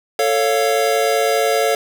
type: chord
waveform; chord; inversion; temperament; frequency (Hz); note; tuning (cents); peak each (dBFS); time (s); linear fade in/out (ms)
square; A augmented; none; equal with one note detuned; 444.1 / 554.4 / 698.5; A4 / C#5 / E#5; +16 / 0 / 0; -19 / -20 / -20; 0.19-1.75; 2
effects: none